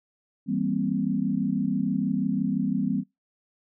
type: chord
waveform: sine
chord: C dominant seventh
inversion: first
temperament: just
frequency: 163.52 / 196.22 / 235.5 / 261.6 Hz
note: E3 / G3 / Bb3 / C4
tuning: -14 / +2 / +18 / 0 cents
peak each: -32 / -27 / -29 / -28 dBFS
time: 0.46-3.04 s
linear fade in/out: 50 ms
effects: noise-tail reverb RT60 0.2 s tail -23 dB re dry